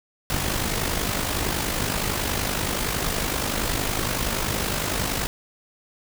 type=noise with amplitude modulation; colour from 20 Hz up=pink; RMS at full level=-23 dBFS; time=0.3-5.27 s; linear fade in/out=0 ms; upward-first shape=sine; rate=50.7 Hz; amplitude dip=55%; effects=none

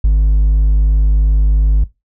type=tone with hard clipping; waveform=sine; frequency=51.4 Hz; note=G#1; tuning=17 cents flat; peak=-8 dBFS; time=0.04-1.84 s; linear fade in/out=5 ms; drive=2 dB; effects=noise-tail reverb RT60 0.2 s tail -18 dB re dry

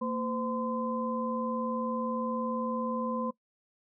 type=tone cluster; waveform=sine; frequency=229.4 / 512 / 1027 Hz; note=A#3 / C5 / C6; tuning=-28 / -38 / -33 cents; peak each=-32 / -35 / -35 dBFS; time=0.01-3.31 s; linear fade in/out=10 ms; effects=noise-tail reverb RT60 0.1 s tail -21 dB re dry

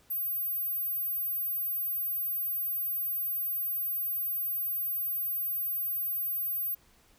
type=tone; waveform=sine; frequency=14410 Hz; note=A9; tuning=40 cents sharp; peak=-29 dBFS; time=0.1-6.75 s; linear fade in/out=10 ms; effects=pink hiss -63 dBFS RMS until 7.18 s

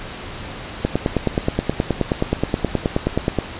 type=click train; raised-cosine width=2 ms; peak=-3 dBFS; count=25; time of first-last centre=0.85-3.387 s; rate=9.46 Hz; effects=pink hiss -32 dBFS RMS until 3.59 s + resampled to 8000 Hz

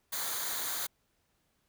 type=noise with comb filter; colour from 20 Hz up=white; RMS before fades=-35 dBFS; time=0.12-0.87 s; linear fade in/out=10 ms; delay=0.37 ms; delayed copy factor=-0.65; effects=pink hiss -75 dBFS RMS until 1.68 s

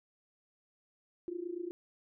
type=tone with amplitude modulation; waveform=sine; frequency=349.2 Hz; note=F4; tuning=in tune; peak=-33 dBFS; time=1.28-1.71 s; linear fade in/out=0 ms; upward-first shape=sine; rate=28.3 Hz; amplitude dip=85%; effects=none

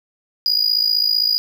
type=tone with amplitude modulation; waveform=triangle; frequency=4901 Hz; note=D#8; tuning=27 cents flat; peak=-10 dBFS; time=0.46-1.38 s; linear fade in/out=0 ms; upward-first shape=sine; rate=55.5 Hz; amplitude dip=80%; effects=none

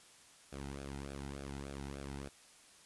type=tone with flanger; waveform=sawtooth; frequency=69.3 Hz; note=C#2; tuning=in tune; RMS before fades=-45 dBFS; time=0.52-2.29 s; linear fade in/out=10 ms; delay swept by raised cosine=0.98 to 1.8 ms; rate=3.4 Hz; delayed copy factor=-0.7; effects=white hiss -61 dBFS RMS until 2.85 s + resampled to 24000 Hz

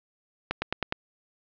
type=accelerating click train; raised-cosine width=0.3 ms; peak=-10 dBFS; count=5; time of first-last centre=0.51-0.924 s; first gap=110 ms; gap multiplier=0.96; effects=low-pass 4000 Hz 12 dB/octave

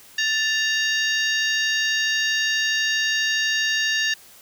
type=harmonic tone with a mistuned harmonic; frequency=932.3 Hz; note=A#5; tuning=in tune; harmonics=2 / 3 / 4 / 5 / 6 / 7; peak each=-22 / -26 / -28 / -30 / -32 / -33 dBFS; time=0.18-4.14 s; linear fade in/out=5 ms; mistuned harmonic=2; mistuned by=-97 cents; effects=white hiss -48 dBFS RMS until 4.41 s

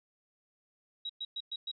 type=tone bursts; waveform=sine; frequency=3846 Hz; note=B7; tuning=47 cents flat; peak=-35 dBFS; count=5; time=1.05-1.715 s; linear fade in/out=5 ms; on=45 ms; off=110 ms; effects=none

